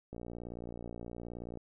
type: click train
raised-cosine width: 2 ms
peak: -30 dBFS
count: 86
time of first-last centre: 0.13-1.573 s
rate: 58.9 Hz
effects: none